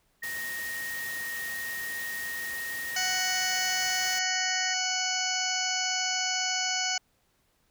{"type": "tone", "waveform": "sine", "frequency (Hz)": 1864.7, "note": "A#6", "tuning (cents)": 0, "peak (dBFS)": -33, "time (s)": [0.22, 4.74], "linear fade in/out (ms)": 10}
{"type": "noise", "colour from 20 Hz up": "white", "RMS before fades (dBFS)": -40, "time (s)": [0.23, 4.19], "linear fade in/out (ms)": 5}
{"type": "harmonic tone", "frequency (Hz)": 742, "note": "F#5", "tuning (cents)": 5, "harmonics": [1, 2, 3, 4, 6, 7, 8, 9], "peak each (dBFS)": [-35, -35, -35, -35, -35, -35, -35, -35], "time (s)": [2.96, 6.98], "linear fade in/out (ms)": 5}
{"effects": ["pink hiss -70 dBFS RMS until 7.7 s"]}